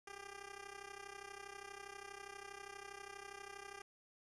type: tone with amplitude modulation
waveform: 10% pulse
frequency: 399 Hz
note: G4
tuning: 31 cents sharp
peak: -38 dBFS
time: 0.07-3.82 s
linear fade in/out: 5 ms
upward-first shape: sine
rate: 32.4 Hz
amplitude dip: 80%
effects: resampled to 24000 Hz + 11-bit